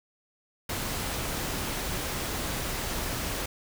pink noise, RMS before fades -32 dBFS, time 0.69-3.46 s, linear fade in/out 5 ms, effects none

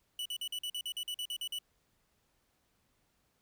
45% pulse tone bursts, 2960 Hz, F#7, in tune, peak -35 dBFS, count 13, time 0.19-1.587 s, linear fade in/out 2 ms, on 65 ms, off 46 ms, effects pink hiss -75 dBFS RMS until 3.41 s

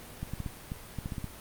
clicks, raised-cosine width 5 ms, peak -22 dBFS, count 10, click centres 0.23 / 0.336 / 0.403 / 0.462 / 0.719 / 0.987 / 1.059 / 1.122 / 1.182 / 1.243 s, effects pink hiss -47 dBFS RMS until 1.4 s + Opus 32 kbps

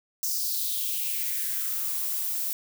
violet noise with high-pass filter sweep, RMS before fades -29 dBFS, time 0.23-2.53 s, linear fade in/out 0 ms, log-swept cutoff 5800 to 580 Hz, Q 3.6, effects none

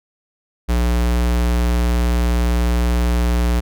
square tone, 59.7 Hz, A#1, 42 cents sharp, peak -15 dBFS, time 0.68-3.61 s, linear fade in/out 20 ms, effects none

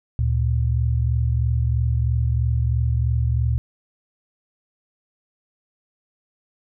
sine tone pair together, 73.3 / 116.36 Hz, D2 / A#2, -3 / -3 cents, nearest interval minor sixth, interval 800 cents, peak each -20 dBFS, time 0.19-3.58 s, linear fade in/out 0 ms, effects none

